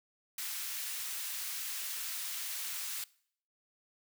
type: high-pass noise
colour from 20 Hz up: white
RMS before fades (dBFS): -39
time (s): 0.38-3.04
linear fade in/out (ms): 2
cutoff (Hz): 1500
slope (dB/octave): 12
effects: noise-tail reverb RT60 0.6 s tail -22 dB re dry